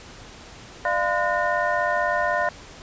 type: tone cluster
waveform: sine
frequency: 599 / 695 / 1020 / 1453 / 1822 Hz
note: D5 / F5 / C6 / F#6 / A#6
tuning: +34 / -9 / -44 / -32 / -40 cents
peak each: -26 / -25 / -27 / -28 / -27 dBFS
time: 0.85-2.49 s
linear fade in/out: 2 ms
effects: pink hiss -43 dBFS RMS until 2.82 s + resampled to 16000 Hz